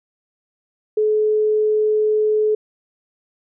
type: tone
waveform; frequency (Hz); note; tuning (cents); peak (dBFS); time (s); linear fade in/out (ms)
sine; 428.2; A4; -47; -14; 0.97-2.55; 5
effects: none